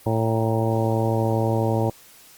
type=harmonic tone with a mistuned harmonic; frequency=112.2 Hz; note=A2; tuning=34 cents sharp; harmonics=1 / 2 / 3 / 4 / 5 / 6 / 7 / 8; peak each=-22 / -28 / -27 / -28 / -27 / -34 / -30 / -32 dBFS; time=0.06-1.9 s; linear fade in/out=5 ms; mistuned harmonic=8; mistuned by=+67 cents; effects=white hiss -49 dBFS RMS until 2.37 s + Opus 32 kbps